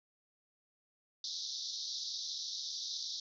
pink band-pass noise, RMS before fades -41 dBFS, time 1.24-3.2 s, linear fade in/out 2 ms, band 3600 to 6000 Hz, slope 96 dB/octave, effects none

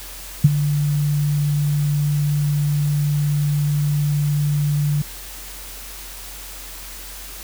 sine tone with ADSR envelope, 146.83 Hz, D3, in tune, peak -4 dBFS, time 0.44-5.02 s, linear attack 8 ms, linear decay 31 ms, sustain -12 dB, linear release 6 ms, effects added 45 Hz sine -38 dBFS peak until 7.43 s + white hiss -36 dBFS RMS until 7.43 s

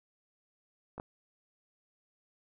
clicks, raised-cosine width 1 ms, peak -30 / -24 dBFS, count 2, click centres 0.98 / 0.999 s, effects none

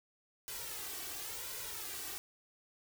white noise with flanger, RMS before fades -43 dBFS, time 0.48-2.18 s, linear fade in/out 0 ms, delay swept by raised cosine 2 to 2.66 ms, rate 0.94 Hz, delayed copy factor +0.7, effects none

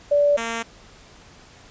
sine / 5% pulse tone pair in turn, 580 / 229.5 Hz, D5 / A#3, -22 / -27 cents, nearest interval octave + major third, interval 1605 cents, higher first, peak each -14 dBFS, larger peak neither, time 0.11-0.37 / 0.37-0.63 s, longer neither, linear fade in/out 10 ms, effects pink hiss -48 dBFS RMS until 1.7 s + resampled to 16000 Hz

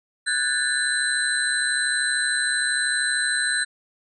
sine tone cluster, 1481 / 1622 / 1755 / 4036 / 8440 Hz, F#6 / G#6 / A6 / B7 / C9, +1 / -41 / -5 / +37 / +14 cents, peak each -27 dBFS, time 0.26-3.65 s, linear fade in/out 20 ms, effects none

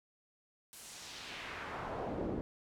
brown noise with band-pass filter sweep, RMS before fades -42 dBFS, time 0.73-2.41 s, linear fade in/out 0 ms, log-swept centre 11000 to 300 Hz, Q 1.3, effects none

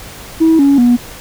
sine tone with pitch steps, 323.3 / 279.8 / 242.2 Hz, E4 / C#4 / B3, -34 / +16 / -34 cents, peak -4 dBFS, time 0.4-0.97 s, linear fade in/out 20 ms, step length 190 ms, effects tanh soft clip ceiling -3 dBFS + pink hiss -32 dBFS RMS until 1.2 s

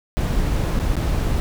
brown noise with dropouts, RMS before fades -20 dBFS, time 0.17-1.4 s, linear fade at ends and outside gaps 0 ms, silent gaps 0.791-0.798 / 0.955-0.967 s, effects none

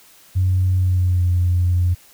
sine tone with pitch glide, 92.5 to 88.83 Hz, F#2 to F2, 0 to +30 cents, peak -13 dBFS, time 0.35-1.95 s, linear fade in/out 20 ms, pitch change -70 cents, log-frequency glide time 0.76-1.28 s, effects tanh soft clip ceiling -9 dBFS + white hiss -49 dBFS RMS until 2.13 s

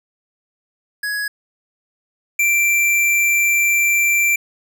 square tone pair in turn, 1672 / 2352 Hz, G#6 / D7, +11 / +2 cents, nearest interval tritone, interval 591 cents, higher second, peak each -21 / -14 dBFS, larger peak second, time 1.03-1.28 / 2.39-4.36 s, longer second, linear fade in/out 5 ms, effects 9-bit

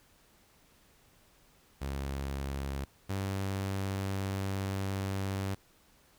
sawtooth tone pair in turn, 68.7 / 97.16 Hz, C#2 / G2, -15 / -15 cents, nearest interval tritone, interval 600 cents, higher second, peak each -30 / -28 dBFS, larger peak second, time 1.81-2.85 / 3.09-5.55 s, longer second, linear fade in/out 10 ms, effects pink hiss -64 dBFS RMS until 6.18 s

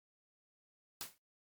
white noise with exponential decay, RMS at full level -38 dBFS, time 1.01-1.18 s, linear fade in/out 0 ms, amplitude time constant 35 ms, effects noise-tail reverb RT60 0.2 s tail -26 dB re dry + MP3 96 kbps

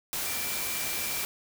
sine tone in noise, 2349 Hz, D7, in tune, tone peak -39 dBFS, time 0.26-1.24 s, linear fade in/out 0 ms, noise white, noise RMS -32 dBFS, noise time 0.13-1.25 s, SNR -10 dB, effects none

